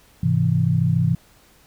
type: chord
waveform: sine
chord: Ab augmented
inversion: none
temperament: equal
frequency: 103.83 / 130.81 / 164.81 Hz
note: Ab2 / C3 / E3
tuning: 0 / 0 / 0 cents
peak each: -22 / -20 / -19 dBFS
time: 0.23-1.15 s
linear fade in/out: 5 ms
effects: pink hiss -54 dBFS RMS until 1.66 s